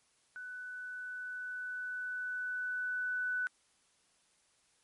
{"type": "tone with level ramp", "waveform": "sine", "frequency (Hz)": 1493, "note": "F#6", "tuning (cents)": 15, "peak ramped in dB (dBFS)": [-42, -31], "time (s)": [0.36, 3.47], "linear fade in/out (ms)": 0, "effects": ["white hiss -71 dBFS RMS until 4.83 s", "MP3 48 kbps"]}